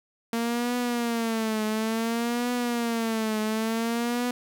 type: tone with vibrato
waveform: sawtooth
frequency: 229.6 Hz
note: A#3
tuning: 26 cents flat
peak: -21 dBFS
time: 0.33-4.31 s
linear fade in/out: 2 ms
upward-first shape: triangle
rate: 0.57 Hz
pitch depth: 120 cents each way
effects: none